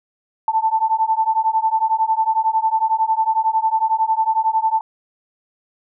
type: beating tone pair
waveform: sine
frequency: 880 / 891 Hz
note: A5 / A5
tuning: 0 / +22 cents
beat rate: 11 Hz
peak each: -18 dBFS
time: 0.48-4.81 s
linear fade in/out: 2 ms
effects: none